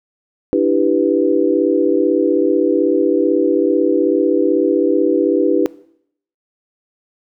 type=chord; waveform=sine; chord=E minor seventh; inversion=third; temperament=equal; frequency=293.7 / 329.6 / 392 / 493.9 Hz; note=D4 / E4 / G4 / B4; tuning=0 / 0 / 0 / 0 cents; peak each=-17 dBFS; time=0.53-5.66 s; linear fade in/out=0 ms; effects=noise-tail reverb RT60 0.7 s tail -21 dB re dry

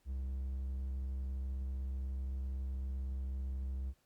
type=tone; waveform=triangle; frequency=66 Hz; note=C2; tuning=16 cents sharp; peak=-34 dBFS; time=0.05-3.94 s; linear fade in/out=50 ms; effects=pink hiss -75 dBFS RMS until 4.05 s + Opus 48 kbps

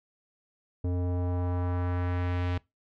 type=tone with low-pass filter sweep; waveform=square; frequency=89.1 Hz; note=F2; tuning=35 cents sharp; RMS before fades=-29 dBFS; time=0.84-2.58 s; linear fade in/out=5 ms; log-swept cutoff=450 to 3100 Hz; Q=1.2; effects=noise-tail reverb RT60 0.2 s tail -22 dB re dry

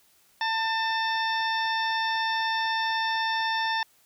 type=harmonic tone with a mistuned harmonic; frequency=896 Hz; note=A5; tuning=31 cents sharp; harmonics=1 / 2 / 3 / 4 / 5 / 6; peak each=-27 / -29 / -38 / -34 / -43 / -36 dBFS; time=0.41-3.83 s; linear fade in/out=2 ms; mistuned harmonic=3; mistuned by=-35 cents; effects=white hiss -62 dBFS RMS until 4.05 s

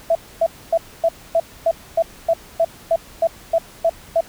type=tone bursts; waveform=sine; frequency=663 Hz; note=E5; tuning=10 cents sharp; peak=-12 dBFS; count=14; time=0.1-4.208 s; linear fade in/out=5 ms; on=52 ms; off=260 ms; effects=pink hiss -43 dBFS RMS until 4.28 s

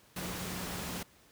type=tone in noise; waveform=sine; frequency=180 Hz; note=F#3; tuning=47 cents flat; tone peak=-44 dBFS; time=0.16-1.03 s; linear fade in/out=5 ms; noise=pink; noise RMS=-39 dBFS; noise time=0.16-1.03 s; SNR=-8 dB; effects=pink hiss -62 dBFS RMS until 1.31 s + high-pass 60 Hz 12 dB/octave

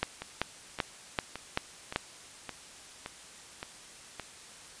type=two click trains; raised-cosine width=0.3 ms; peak=-11 / -21 dBFS; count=6 / 8; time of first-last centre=0.03-1.961 / 0.22-4.197 s; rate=2.59 / 1.76 Hz; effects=white hiss -50 dBFS RMS until 4.8 s + resampled to 22050 Hz

